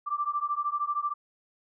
sine beating tone pair, 1169 / 1182 Hz, D6 / D6, -8 / +11 cents, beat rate 13 Hz, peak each -30 dBFS, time 0.06-1.14 s, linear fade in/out 20 ms, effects none

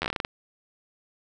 slowing click train, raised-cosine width 0.3 ms, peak -11 dBFS, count 10, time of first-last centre 0.02-0.249 s, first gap 11 ms, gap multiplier 1.2, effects none

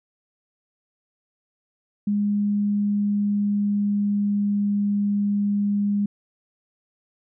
sine tone with pitch glide, 205.3 to 203.6 Hz, G#3 to G#3, -20 to -34 cents, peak -19 dBFS, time 2.07-6.06 s, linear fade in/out 5 ms, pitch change -14 cents, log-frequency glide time 2.23-4.81 s, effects none

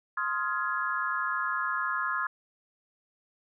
sine chord, F minor seventh, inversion second, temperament just, 1047.7 / 1257.2 / 1396.9 / 1676.3 Hz, C6 / Eb6 / F6 / Ab6, +2 / +18 / 0 / +16 cents, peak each -33 dBFS, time 0.17-2.27 s, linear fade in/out 5 ms, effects none

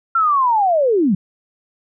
sine linear sweep, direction down, 1372 to 168.1 Hz, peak -12 dBFS, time 0.15-1.15 s, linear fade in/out 5 ms, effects none

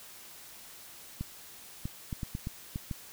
clicks, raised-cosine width 5 ms, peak -22 dBFS, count 8, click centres 1.21 / 1.855 / 2.128 / 2.232 / 2.351 / 2.471 / 2.759 / 2.912 s, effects white hiss -50 dBFS RMS until 3.12 s

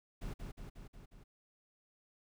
brown noise with echo, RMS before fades -42 dBFS, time 0.21-0.34 s, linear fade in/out 10 ms, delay 180 ms, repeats 5, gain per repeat -3 dB, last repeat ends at 1.24 s, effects none

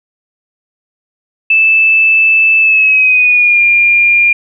sine tone with pitch glide, 2632 to 2400 Hz, E7 to D7, -3 to +37 cents, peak -5 dBFS, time 1.5-4.33 s, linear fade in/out 5 ms, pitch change -160 cents, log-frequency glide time 2.6-3.62 s, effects none

